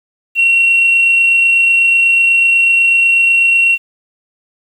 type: tone with amplitude modulation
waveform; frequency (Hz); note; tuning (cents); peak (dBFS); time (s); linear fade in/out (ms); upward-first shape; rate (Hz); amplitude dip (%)
sine; 2733; F7; -38; -5; 0.35-3.78; 50; sine; 28.1; 25
effects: tanh soft clip ceiling -3 dBFS + 7-bit